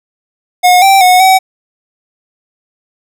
square tone with pitch steps, 723 / 779 / 731 / 758 Hz, F#5 / G5 / F#5 / F#5, -40 / -11 / -21 / +42 cents, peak -4 dBFS, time 0.63-1.39 s, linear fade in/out 20 ms, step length 190 ms, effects none

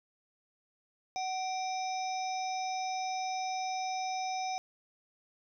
harmonic tone with a mistuned harmonic, 750 Hz, F#5, 23 cents sharp, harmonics 1 / 3 / 5 / 7 / 8, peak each -33 / -43 / -49 / -44 / -46 dBFS, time 1.16-4.58 s, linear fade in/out 0 ms, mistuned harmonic 3, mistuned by +78 cents, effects none

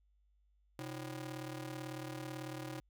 sawtooth ring-modulated tone, 222.1 Hz, A3, 16 cents sharp, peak -35 dBFS, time 0.79-2.8 s, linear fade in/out 0 ms, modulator 92 Hz, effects added 50 Hz sine -69 dBFS peak until 2.89 s

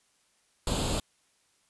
pink noise with comb filter, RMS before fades -29 dBFS, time 0.67-1 s, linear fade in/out 2 ms, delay 0.26 ms, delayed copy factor +0.7, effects white hiss -69 dBFS RMS until 1.69 s + resampled to 24000 Hz

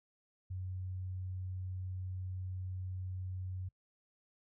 sine tone, 92.6 Hz, F#2, 2 cents sharp, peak -38 dBFS, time 0.5-3.69 s, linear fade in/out 10 ms, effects noise-tail reverb RT60 0.1 s tail -25 dB re dry

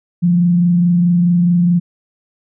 sine tone with frequency modulation, 174.61 Hz, F3, in tune, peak -9 dBFS, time 0.22-1.8 s, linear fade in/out 20 ms, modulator 24.7 Hz, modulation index 0.23, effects none

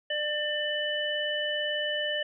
harmonic tone, 597 Hz, D5, 28 cents sharp, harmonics 1 / 3 / 5, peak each -32 / -32 / -31 dBFS, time 0.1-2.23 s, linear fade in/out 5 ms, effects none

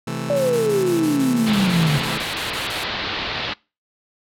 sawtooth chord, A minor, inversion first, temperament just, 132 / 165 / 220 Hz, C3 / E3 / A3, +16 / +2 / 0 cents, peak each -25 dBFS, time 0.07-2.18 s, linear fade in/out 5 ms
sine exponential sweep, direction down, 587.3 to 143 Hz, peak -16 dBFS, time 0.3-1.98 s, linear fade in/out 0 ms
white noise bursts, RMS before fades -33 dBFS, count 15, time 0.36-2.838 s, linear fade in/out 5 ms, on 140 ms, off 27 ms
white low-pass noise, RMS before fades -26 dBFS, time 1.46-3.54 s, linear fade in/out 10 ms, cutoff 4300 Hz, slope 48 dB/octave
effects noise-tail reverb RT60 0.3 s tail -24 dB re dry + low-pass 12000 Hz 12 dB/octave

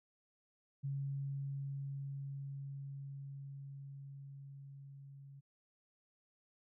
sine tone with level ramp, 138.59 Hz, C#3, in tune, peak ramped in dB -36 to -52 dBFS, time 0.83-5.41 s, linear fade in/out 20 ms, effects none

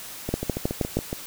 two click trains, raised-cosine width 2 ms, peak -9 / -14 dBFS, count 5 / 7, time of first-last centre 0.34-0.97 / 0.29-1.129 s, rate 6.35 / 7.15 Hz, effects white hiss -39 dBFS RMS until 1.26 s

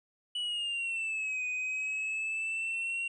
triangle exponential two-way sweep, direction down then up, 2960 to 2489 to 2750 Hz, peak -30 dBFS, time 0.35-3.08 s, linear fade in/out 5 ms, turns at 1.46 s, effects resampled to 24000 Hz

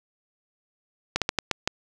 slowing click train, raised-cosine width 0.2 ms, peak -5 dBFS, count 6, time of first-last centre 1.16-1.675 s, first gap 57 ms, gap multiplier 1.3, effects none

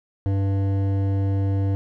sine tone with hard clipping, 98 Hz, G2, in tune, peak -21 dBFS, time 0.26-1.75 s, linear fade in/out 0 ms, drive 12 dB, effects none

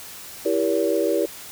sine chord, E diminished seventh, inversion none, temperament just, 329.6 / 395.6 / 474.7 / 569.6 Hz, E4 / G4 / Bb4 / Db5, 0 / +16 / +31 / +47 cents, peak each -24 dBFS, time 0.45-1.26 s, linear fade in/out 10 ms, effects white hiss -39 dBFS RMS until 1.51 s

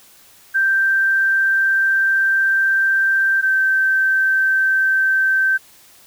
sine tone pair in turn, 1569 / 1552.8 Hz, G6 / G6, +1 / -17 cents, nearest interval unison, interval 18 cents, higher first, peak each -13 dBFS, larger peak neither, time 0.54-3.42 / 3.42-5.58 s, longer first, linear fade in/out 20 ms, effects white hiss -48 dBFS RMS until 6.06 s

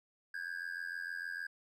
triangle tone with amplitude modulation, 1617 Hz, G#6, 47 cents flat, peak -33 dBFS, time 0.34-1.47 s, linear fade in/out 5 ms, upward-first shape sine, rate 86.6 Hz, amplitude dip 90%, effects none

